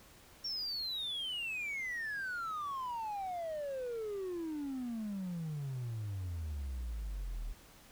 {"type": "exponential sweep", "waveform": "triangle", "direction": "down", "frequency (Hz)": [5560, 36.71], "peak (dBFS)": -34, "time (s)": [0.44, 7.53], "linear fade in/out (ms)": 10, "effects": ["tanh soft clip ceiling -31 dBFS", "pink hiss -59 dBFS RMS until 7.91 s"]}